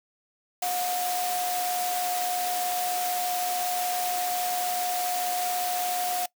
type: tone in noise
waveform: sine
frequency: 721 Hz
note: F#5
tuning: 45 cents flat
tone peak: -27 dBFS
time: 0.62-6.26 s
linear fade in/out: 5 ms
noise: white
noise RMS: -32 dBFS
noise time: 0.62-6.26 s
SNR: +2 dB
effects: noise-tail reverb RT60 0.1 s tail -21 dB re dry + high-pass 300 Hz 12 dB/octave